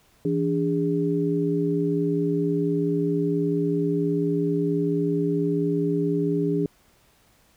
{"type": "tone cluster", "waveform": "sine", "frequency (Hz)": [165.4, 289.8, 408.4], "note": ["E3", "D4", "G#4"], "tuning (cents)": [6, -23, -29], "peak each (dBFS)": -25, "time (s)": [0.25, 6.66], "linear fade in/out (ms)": 2, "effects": ["pink hiss -60 dBFS RMS until 7.56 s"]}